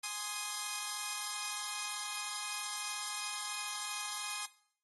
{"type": "chord", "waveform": "5% pulse", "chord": "Ab major", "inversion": "none", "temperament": "equal", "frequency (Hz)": [830.6, 1046.5, 1244.5], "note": ["Ab5", "C6", "Eb6"], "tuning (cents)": [0, 0, 0], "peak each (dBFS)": -30, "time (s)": [0.03, 4.46], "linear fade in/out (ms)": 10, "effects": ["noise-tail reverb RT60 0.6 s tail -18 dB re dry", "AAC 32 kbps"]}